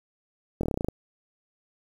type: slowing click train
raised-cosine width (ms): 2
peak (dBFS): -14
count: 10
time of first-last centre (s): 0.61-0.885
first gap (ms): 23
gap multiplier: 1.07
effects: 8-bit